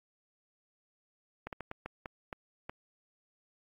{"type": "slowing click train", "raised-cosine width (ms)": 0.5, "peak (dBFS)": -24, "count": 8, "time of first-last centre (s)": [1.47, 2.695], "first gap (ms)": 58, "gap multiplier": 1.36, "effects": ["AAC 48 kbps"]}